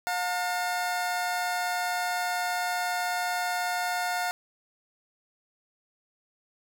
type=tone pair together; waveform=25% pulse; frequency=716.4 / 906 Hz; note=F5 / A#5; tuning=+44 / -50 cents; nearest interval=major third; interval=406 cents; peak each=-24 / -31 dBFS; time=0.07-4.31 s; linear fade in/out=0 ms; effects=none